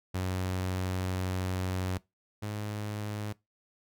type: tone pair in turn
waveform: sawtooth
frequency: 92.7 / 104.71 Hz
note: F#2 / G#2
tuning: +4 / +15 cents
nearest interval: major second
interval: 211 cents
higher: second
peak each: -26 / -30 dBFS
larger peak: first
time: 0.14-1.98 / 2.42-3.33 s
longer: first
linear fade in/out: 10 ms
effects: noise-tail reverb RT60 0.2 s tail -21 dB re dry